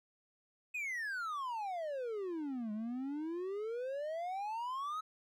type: exponential two-way sweep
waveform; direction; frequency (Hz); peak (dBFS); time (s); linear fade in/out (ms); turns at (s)
triangle; down then up; 2557 to 207.7 to 1297; -35; 0.74-5.01; 10; 2.72
effects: none